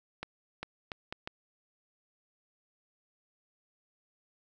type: accelerating click train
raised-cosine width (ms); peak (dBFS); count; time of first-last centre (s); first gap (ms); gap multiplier
0.3; -21; 5; 0.23-1.275; 400; 0.72
effects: none